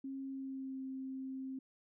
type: tone with pitch glide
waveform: sine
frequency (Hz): 270 to 264.3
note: C#4 to C4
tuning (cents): -45 to +18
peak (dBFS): -40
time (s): 0.04-1.59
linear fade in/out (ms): 5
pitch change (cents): -37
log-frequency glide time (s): 0.21-0.83
effects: none